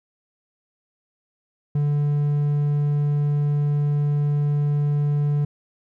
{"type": "tone", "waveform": "triangle", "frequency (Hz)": 146, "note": "D3", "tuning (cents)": -10, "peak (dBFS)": -16, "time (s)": [1.75, 5.45], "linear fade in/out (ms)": 5, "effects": []}